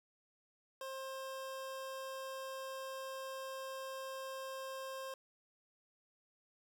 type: tone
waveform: 25% pulse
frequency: 531 Hz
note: C5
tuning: 25 cents sharp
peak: -39 dBFS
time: 0.81-5.14 s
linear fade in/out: 2 ms
effects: 12-bit